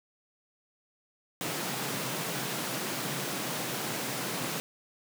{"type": "high-pass noise", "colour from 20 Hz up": "pink", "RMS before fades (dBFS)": -34, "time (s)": [1.41, 4.6], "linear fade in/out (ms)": 0, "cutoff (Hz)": 120, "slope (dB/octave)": 96, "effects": []}